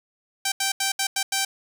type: tone bursts at uneven times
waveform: 5% pulse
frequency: 780 Hz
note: G5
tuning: 9 cents flat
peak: -10 dBFS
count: 6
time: 0.45-0.52 / 0.6-0.72 / 0.8-0.92 / 0.99-1.07 / 1.16-1.23 / 1.32-1.45 s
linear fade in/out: 5 ms
effects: none